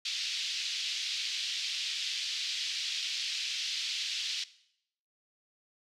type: band-pass noise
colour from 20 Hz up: pink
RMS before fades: -35 dBFS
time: 0.05-4.44 s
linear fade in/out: 5 ms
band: 2900 to 5100 Hz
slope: 24 dB/octave
effects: noise-tail reverb RT60 0.7 s tail -17 dB re dry